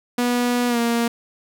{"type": "tone with pitch glide", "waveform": "sawtooth", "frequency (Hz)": [243.7, 234.2], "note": ["B3", "A#3"], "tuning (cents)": [-23, 8], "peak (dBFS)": -14, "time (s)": [0.18, 1.08], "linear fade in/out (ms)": 5, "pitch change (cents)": -69, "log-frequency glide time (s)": [0.68, 0.78], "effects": []}